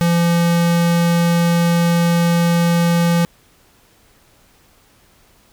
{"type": "tone", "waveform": "square", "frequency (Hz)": 170.6, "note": "F3", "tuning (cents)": -40, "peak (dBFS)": -13, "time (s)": [0.01, 3.25], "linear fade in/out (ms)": 0, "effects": ["pink hiss -53 dBFS RMS until 5.52 s"]}